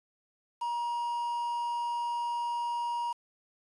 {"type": "tone with quantisation", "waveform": "triangle", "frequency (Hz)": 950, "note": "A#5", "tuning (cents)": 33, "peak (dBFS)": -28, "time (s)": [0.61, 3.13], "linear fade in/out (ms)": 10, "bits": 8, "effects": ["resampled to 24000 Hz"]}